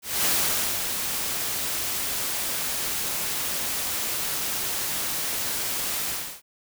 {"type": "noise with ADSR envelope", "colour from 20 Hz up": "white", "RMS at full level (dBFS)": -22, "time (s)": [0.02, 6.42], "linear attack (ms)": 230, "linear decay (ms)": 550, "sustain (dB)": -6, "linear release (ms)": 330, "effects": []}